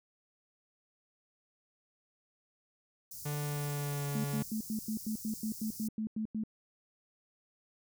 white band-stop noise, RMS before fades -46 dBFS, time 3.11-5.88 s, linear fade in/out 5 ms, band 200 to 4900 Hz, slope 48 dB/octave
45% pulse tone with pitch glide, 146.83 to 142.57 Hz, D3 to C#3, 0 to +49 cents, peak -34 dBFS, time 3.25-4.43 s, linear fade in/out 10 ms, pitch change -51 cents, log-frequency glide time 3.41-4.11 s
sine tone bursts, 217.8 Hz, A3, 17 cents flat, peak -32 dBFS, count 13, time 4.15-6.437 s, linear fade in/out 2 ms, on 91 ms, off 92 ms
effects none

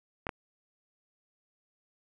clicks, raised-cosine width 0.5 ms, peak -18 dBFS, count 2, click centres 0.268 / 0.292 s, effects none

